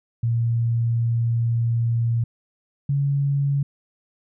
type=tone pair in turn; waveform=sine; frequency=116.54 / 140.44 Hz; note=A#2 / C#3; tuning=0 / +23 cents; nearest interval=minor third; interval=323 cents; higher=second; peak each=-18 dBFS; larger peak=neither; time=0.23-2.24 / 2.89-3.63 s; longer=first; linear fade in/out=5 ms; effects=none